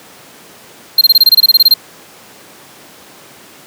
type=tone bursts; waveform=square; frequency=4186 Hz; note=C8; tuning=in tune; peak=-3 dBFS; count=14; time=0.98-1.74 s; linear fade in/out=5 ms; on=32 ms; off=24 ms; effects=pink hiss -38 dBFS RMS until 3.66 s + high-pass 200 Hz 12 dB/octave